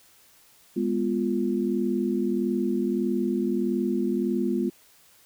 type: chord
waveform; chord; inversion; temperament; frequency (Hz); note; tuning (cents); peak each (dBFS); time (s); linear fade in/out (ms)
sine; F diminished; first; equal with one note detuned; 205.3 / 246.9 / 349.2; Ab3 / Cb4 / F4; -20 / 0 / 0; -27; 0.76-4.7; 10
effects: white hiss -57 dBFS RMS until 5.25 s